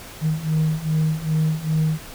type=beating tone pair; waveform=sine; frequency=155.56 / 158.06 Hz; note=D#3 / D#3; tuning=0 / +28 cents; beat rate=2.5 Hz; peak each=-21 / -19 dBFS; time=0.21-2 s; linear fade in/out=50 ms; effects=tanh soft clip ceiling -14 dBFS + pink hiss -39 dBFS RMS until 2.14 s